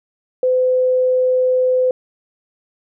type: tone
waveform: sine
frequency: 509 Hz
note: C5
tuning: 48 cents flat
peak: -12 dBFS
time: 0.43-1.91 s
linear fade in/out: 2 ms
effects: none